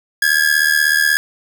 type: ring-modulated tone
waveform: 45% pulse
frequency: 1661.2 Hz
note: G#6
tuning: in tune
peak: -9 dBFS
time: 0.22-1.17 s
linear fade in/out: 0 ms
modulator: 38.2 Hz
effects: 7-bit